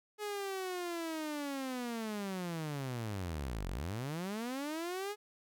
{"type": "linear two-way sweep", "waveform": "sawtooth", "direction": "down then up", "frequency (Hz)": [423.4, 41.2, 423.4], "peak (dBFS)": -33, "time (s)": [0.18, 5.16], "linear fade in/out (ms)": 50, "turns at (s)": 3.69, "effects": []}